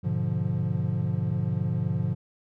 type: chord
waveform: triangle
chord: G# diminished seventh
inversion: none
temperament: equal with one note detuned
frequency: 102.75 / 123.47 / 146.83 / 174.61 Hz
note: G#2 / B2 / D3 / F3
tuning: -18 / 0 / 0 / 0 cents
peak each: -28 dBFS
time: 0.03-2.15 s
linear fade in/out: 20 ms
effects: none